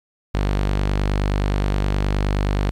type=tone; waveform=sawtooth; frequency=49.55 Hz; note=G1; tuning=19 cents sharp; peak=-14 dBFS; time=0.34-2.71 s; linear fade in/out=10 ms; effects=low-pass 5000 Hz 12 dB/octave + 9-bit